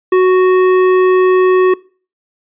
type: tone with hard clipping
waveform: sine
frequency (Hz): 370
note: F#4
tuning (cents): 0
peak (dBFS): -8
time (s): 0.12-1.74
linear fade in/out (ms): 5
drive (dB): 11
effects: noise-tail reverb RT60 0.4 s tail -23 dB re dry + resampled to 8000 Hz